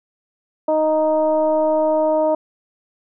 sine tone with frequency modulation, 622.3 Hz, D#5, in tune, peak -14 dBFS, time 0.68-2.35 s, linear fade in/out 5 ms, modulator 311 Hz, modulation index 0.76, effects none

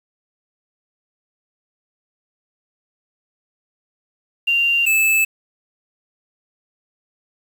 sine / square tone pair in turn, 2778 / 2620 Hz, F7 / E7, -10 / -11 cents, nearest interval minor second, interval 101 cents, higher first, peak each -14 dBFS, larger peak neither, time 4.47-4.86 / 4.86-5.25 s, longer neither, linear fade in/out 10 ms, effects 7-bit

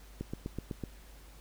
click train, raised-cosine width 3 ms, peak -23 dBFS, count 6, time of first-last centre 0.21-0.837 s, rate 7.97 Hz, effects added 50 Hz sine -51 dBFS peak until 1.4 s + pink hiss -58 dBFS RMS until 1.4 s

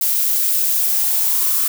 violet noise with high-pass filter sweep, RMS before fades -17 dBFS, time 0.01-1.68 s, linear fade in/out 5 ms, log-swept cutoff 350 to 1200 Hz, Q 6.3, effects none

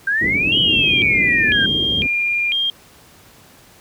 sine exponential two-way sweep, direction up then down, 1562 to 3015 to 1562 Hz, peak -15 dBFS, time 0.07-1.66 s, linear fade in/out 5 ms, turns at 0.59 s
white low-pass noise, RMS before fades -25 dBFS, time 0.21-2.07 s, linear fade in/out 5 ms, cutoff 360 Hz, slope 24 dB/octave
sine tone with vibrato, 2779 Hz, F7, 9 cents flat, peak -16 dBFS, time 0.52-2.7 s, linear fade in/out 2 ms, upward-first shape square, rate 1 Hz, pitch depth 250 cents each way
effects pink hiss -47 dBFS RMS until 3.8 s + high-pass 60 Hz 12 dB/octave

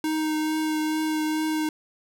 square tone with vibrato, 311.1 Hz, D#4, in tune, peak -24 dBFS, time 0.04-1.69 s, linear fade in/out 2 ms, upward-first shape triangle, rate 2.3 Hz, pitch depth 14 cents each way, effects none

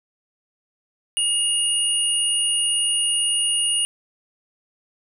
sine tone pair together, 2858 / 9489 Hz, F7 / D9, +39 / +17 cents, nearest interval octave + major sixth, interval 2078 cents, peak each -21 dBFS, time 1.17-3.85 s, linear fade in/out 0 ms, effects none

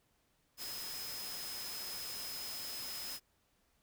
sine tone in noise, 5100 Hz, D#8, 42 cents sharp, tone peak -44 dBFS, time 0.57-3.2 s, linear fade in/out 50 ms, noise white, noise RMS -45 dBFS, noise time 0.57-3.2 s, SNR -2 dB, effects pink hiss -75 dBFS RMS until 3.82 s

